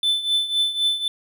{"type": "tone with tremolo", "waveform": "triangle", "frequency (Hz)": 3520, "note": "A7", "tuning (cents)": 0, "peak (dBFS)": -14, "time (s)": [0.03, 1.08], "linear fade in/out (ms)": 2, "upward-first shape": "triangle", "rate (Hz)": 3.9, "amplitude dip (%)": 80, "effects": []}